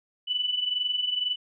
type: tone pair together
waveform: sine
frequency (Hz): 2960 / 2982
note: F#7 / F#7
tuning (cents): 0 / +13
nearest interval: unison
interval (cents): 13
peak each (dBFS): -31 / -26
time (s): 0.27-1.36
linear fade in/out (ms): 20
effects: none